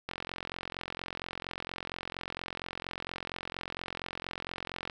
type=click train; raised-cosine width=0.3 ms; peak=-20 dBFS; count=214; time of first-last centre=0.09-4.898 s; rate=44.3 Hz; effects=none